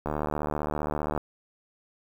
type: click train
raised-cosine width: 1 ms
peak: -15 dBFS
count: 85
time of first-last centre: 0.06-1.177 s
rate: 75.2 Hz
effects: 8-bit